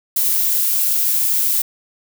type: noise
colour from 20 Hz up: violet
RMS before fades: -17 dBFS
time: 0.16-1.62 s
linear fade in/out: 5 ms
effects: none